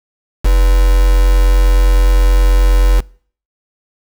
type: tone with quantisation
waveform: sine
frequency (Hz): 44.81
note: F1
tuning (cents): +45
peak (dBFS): -6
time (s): 0.44-3.01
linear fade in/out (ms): 20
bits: 3
effects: noise-tail reverb RT60 0.5 s tail -24 dB re dry